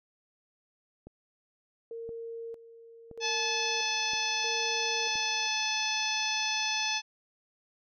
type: click train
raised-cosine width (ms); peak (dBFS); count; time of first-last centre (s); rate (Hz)
2; -33; 5; 1.07-5.156; 0.979
type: tone with tremolo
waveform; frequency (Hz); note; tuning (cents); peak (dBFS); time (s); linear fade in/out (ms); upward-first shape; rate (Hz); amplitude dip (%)
sine; 459.9; A#4; -23; -37; 1.91-5.47; 2; square; 0.79; 75
type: harmonic tone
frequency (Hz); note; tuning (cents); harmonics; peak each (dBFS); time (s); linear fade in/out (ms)
865; A5; -30; 1 / 2 / 3 / 4 / 5 / 6 / 7; -36 / -39 / -33 / -35 / -38 / -36 / -37; 3.2-7.02; 50
effects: none

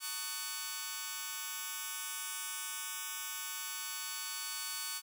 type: chord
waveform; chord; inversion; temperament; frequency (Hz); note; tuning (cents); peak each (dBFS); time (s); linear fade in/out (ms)
5% pulse; D# half-diminished seventh; second; just; 896 / 1120.1 / 1244.5 / 1493.4; A5 / C#6 / D#6 / F#6; +31 / +18 / 0 / +16; -36 / -31 / -35 / -31; 0-5.02; 50
effects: none

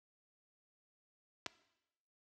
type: clicks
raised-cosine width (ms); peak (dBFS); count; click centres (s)
0.2; -22; 2; 1.462 / 1.465
effects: noise-tail reverb RT60 0.9 s tail -18 dB re dry + high-pass 80 Hz 12 dB/octave

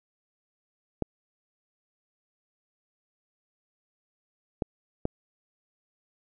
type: clicks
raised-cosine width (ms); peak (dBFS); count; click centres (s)
2; -13; 3; 1.023 / 4.622 / 5.054
effects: none

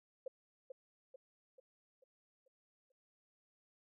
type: tone with echo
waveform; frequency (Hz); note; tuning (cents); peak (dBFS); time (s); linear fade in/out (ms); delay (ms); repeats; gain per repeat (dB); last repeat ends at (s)
sine; 523.3; C5; 0; -39; 0.26-0.28; 5; 440; 6; -6; 2.92
effects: none

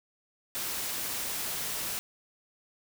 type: noise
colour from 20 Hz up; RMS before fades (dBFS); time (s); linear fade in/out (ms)
white; -34; 0.55-1.99; 0
effects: none

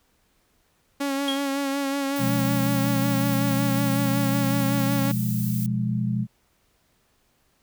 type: tone with vibrato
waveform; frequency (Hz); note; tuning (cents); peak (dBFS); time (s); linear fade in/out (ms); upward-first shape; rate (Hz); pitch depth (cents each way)
sawtooth; 277.2; C#4; 0; -20; 1-5.12; 10; sine; 5.4; 31
type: tone with exponential decay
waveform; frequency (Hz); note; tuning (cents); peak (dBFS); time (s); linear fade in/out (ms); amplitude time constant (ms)
triangle; 3272; G#7; -26; -21; 1.28-1.51; 1; 48
type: noise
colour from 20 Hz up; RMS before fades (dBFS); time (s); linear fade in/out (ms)
violet; -35; 2.16-5.66; 0
type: chord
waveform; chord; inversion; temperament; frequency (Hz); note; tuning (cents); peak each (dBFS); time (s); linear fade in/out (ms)
sine; F diminished; second; equal; 123.47 / 174.61 / 207.7; Cb3 / F3 / Ab3; 0 / 0 / 0; -25 / -29 / -26; 2.18-6.27; 50
effects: pink hiss -66 dBFS RMS until 7.62 s

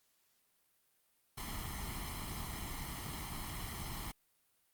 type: noise with comb filter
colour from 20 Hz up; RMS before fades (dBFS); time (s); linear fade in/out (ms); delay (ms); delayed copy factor
pink; -42; 1.37-4.12; 10; 0.96; +0.7
effects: white hiss -75 dBFS RMS until 4.73 s + Opus 48 kbps

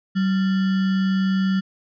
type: tone with sample-and-hold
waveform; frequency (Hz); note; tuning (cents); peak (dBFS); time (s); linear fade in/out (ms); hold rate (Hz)
sine; 190.8; G3; -47; -17; 0.15-1.61; 20; 1575
effects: resampled to 11025 Hz

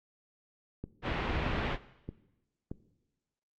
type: click train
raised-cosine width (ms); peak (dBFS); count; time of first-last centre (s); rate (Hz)
3; -25; 4; 0.84-2.715; 1.6
type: low-pass noise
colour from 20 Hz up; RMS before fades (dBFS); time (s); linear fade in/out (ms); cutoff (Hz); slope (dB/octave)
pink; -33; 1.02-1.78; 50; 3100; 24
effects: noise-tail reverb RT60 1.0 s tail -17 dB re dry + Opus 48 kbps

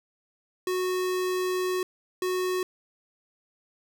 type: tone bursts at uneven times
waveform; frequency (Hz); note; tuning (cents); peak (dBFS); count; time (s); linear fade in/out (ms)
square; 367.7; F#4; -11; -26; 2; 0.67-1.83 / 2.22-2.63; 2
effects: none

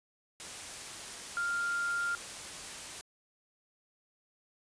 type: tone in noise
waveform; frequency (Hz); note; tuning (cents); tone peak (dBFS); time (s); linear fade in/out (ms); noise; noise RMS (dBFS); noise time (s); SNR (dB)
sine; 1396.9; F6; 0; -30; 1.37-2.15; 0; white; -43; 0.4-3.01; +10
effects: resampled to 22050 Hz

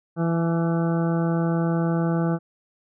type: harmonic tone with a mistuned harmonic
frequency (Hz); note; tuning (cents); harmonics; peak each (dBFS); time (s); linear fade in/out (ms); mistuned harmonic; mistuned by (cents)
166.8; E3; +21; 1 / 2 / 3 / 4 / 5 / 7 / 8 / 9; -21 / -27 / -31 / -33 / -35 / -38 / -39 / -40; 0.16-2.39; 50; 5; +22
effects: none

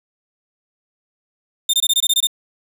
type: tone bursts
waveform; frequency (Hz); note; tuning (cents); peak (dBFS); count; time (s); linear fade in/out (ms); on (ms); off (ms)
sawtooth; 3620; A7; +48; -10; 9; 1.69-2.271; 5; 45; 22
effects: none

